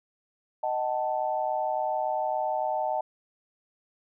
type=chord; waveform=sine; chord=D# diminished; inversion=none; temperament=equal with one note detuned; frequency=622.3 / 752.9 / 880 Hz; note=D#5 / F#5 / A5; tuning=0 / +30 / 0 cents; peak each=-30 dBFS; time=0.63-3.01 s; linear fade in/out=5 ms; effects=none